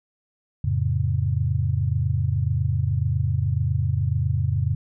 sine chord, F augmented, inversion none, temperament just, 87.31 / 109.13 / 136.42 Hz, F2 / A2 / C#3, 0 / -14 / -27 cents, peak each -24 dBFS, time 0.64-4.75 s, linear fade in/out 5 ms, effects none

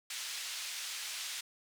pink band-pass noise, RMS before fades -41 dBFS, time 0.1-1.41 s, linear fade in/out 5 ms, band 2600 to 8400 Hz, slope 12 dB/octave, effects none

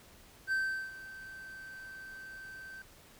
triangle tone with ADSR envelope, 1552 Hz, G6, 18 cents flat, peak -26 dBFS, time 0.47-2.82 s, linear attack 50 ms, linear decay 390 ms, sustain -17 dB, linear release 3 ms, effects pink hiss -58 dBFS RMS until 3.19 s

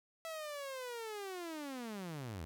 sawtooth linear sweep, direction down, 659.3 to 72.7 Hz, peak -38 dBFS, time 0.25-2.45 s, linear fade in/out 0 ms, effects none

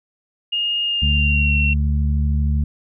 sine tone with pitch glide, 2842 to 2723 Hz, F7 to F7, +30 to -44 cents, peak -18 dBFS, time 0.52-1.74 s, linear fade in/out 10 ms, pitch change -74 cents, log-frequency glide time 0.84-1.56 s
harmonic tone, 73 Hz, D2, 10 cents flat, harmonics 1 / 2 / 3, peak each -16 / -24 / -27 dBFS, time 1.02-2.64 s, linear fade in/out 5 ms
effects none

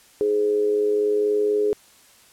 sine tone with amplitude modulation, 418.8 Hz, G#4, 15 cents sharp, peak -15 dBFS, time 0.21-1.73 s, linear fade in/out 0 ms, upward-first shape sine, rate 104 Hz, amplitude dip 55%, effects white hiss -53 dBFS RMS until 2.32 s + low-pass 12000 Hz 12 dB/octave

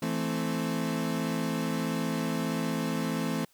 35% pulse chord, A minor, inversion second, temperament equal, 164.81 / 220 / 261.6 Hz, E3 / A3 / C4, 0 / 0 / 0 cents, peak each -31 dBFS, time 0.02-3.45 s, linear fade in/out 5 ms, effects white hiss -65 dBFS RMS until 3.53 s

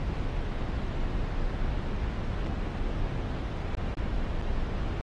brown noise with dropouts, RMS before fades -30 dBFS, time 0-5.01 s, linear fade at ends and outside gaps 0 ms, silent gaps 2.464-2.469 / 3.75-3.771 / 3.942-3.972 / 4.414-4.423 s, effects low-pass 4000 Hz 12 dB/octave + AAC 32 kbps

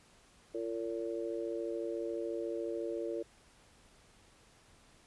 harmonic tone, 114 Hz, A#2, 38 cents flat, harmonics 3 / 4 / 5, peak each -38 / -39 / -41 dBFS, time 0.54-3.23 s, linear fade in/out 10 ms, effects pink hiss -63 dBFS RMS until 5.06 s + resampled to 24000 Hz

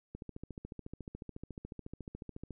click train, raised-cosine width 3 ms, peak -30 dBFS, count 34, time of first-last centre 0.15-2.507 s, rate 14 Hz, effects none

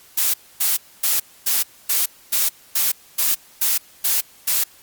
blue noise bursts, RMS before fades -18 dBFS, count 11, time 0.17-4.64 s, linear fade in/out 10 ms, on 170 ms, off 260 ms, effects white hiss -49 dBFS RMS until 4.82 s + Opus 48 kbps

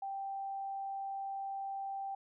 sine tone, 784 Hz, G5, in tune, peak -37 dBFS, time 0.02-2.15 s, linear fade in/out 5 ms, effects none

